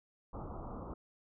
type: low-pass noise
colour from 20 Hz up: pink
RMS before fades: -44 dBFS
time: 0.33-0.94 s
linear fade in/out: 5 ms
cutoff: 1300 Hz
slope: 96 dB/octave
effects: none